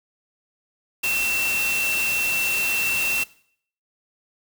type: tone in noise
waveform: sine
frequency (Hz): 2699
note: E7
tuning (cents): +40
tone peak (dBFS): -22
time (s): 1.03-3.24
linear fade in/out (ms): 10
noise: white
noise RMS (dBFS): -28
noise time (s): 1.03-3.24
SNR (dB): +3
effects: noise-tail reverb RT60 0.6 s tail -20 dB re dry